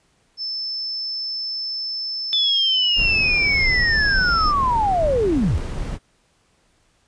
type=tone; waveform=sine; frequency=5274 Hz; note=E8; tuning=in tune; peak=-24 dBFS; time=0.37-4.53 s; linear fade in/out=50 ms
type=linear sweep; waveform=sine; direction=down; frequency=3499 to 54.6 Hz; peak=-16 dBFS; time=2.33-5.58 s; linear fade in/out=0 ms
type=noise; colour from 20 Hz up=brown; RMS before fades=-26 dBFS; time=2.95-5.99 s; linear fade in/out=50 ms
effects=pink hiss -62 dBFS RMS until 7.07 s + resampled to 22050 Hz